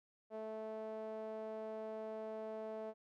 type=tone with band-pass filter; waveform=sawtooth; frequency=218.5 Hz; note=A3; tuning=12 cents flat; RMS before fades=-45 dBFS; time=0.3-2.94 s; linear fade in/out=50 ms; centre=580 Hz; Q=4.2; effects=none